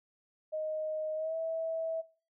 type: tone with pitch glide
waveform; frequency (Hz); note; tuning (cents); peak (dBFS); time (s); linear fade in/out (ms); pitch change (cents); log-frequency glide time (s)
sine; 622.3 to 650.6; D#5 to E5; 0 to -23; -32; 0.52-2.02; 20; +77; 1.15-1.36
effects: noise-tail reverb RT60 0.4 s tail -21 dB re dry